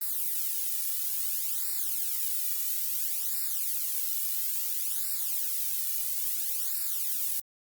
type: noise with flanger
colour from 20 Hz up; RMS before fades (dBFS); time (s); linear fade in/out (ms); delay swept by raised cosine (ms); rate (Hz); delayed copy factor
violet; -30; 0.01-7.4; 5; 0.31 to 1.91; 0.59; -0.9
effects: Opus 32 kbps